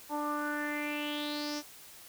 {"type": "tone with low-pass filter sweep", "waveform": "sawtooth", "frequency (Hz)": 295.6, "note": "D4", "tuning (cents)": 11, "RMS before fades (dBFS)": -35, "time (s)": [0.09, 1.63], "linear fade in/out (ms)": 50, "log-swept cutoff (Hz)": [920, 5900], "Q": 5.9, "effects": ["white hiss -52 dBFS RMS until 2.08 s"]}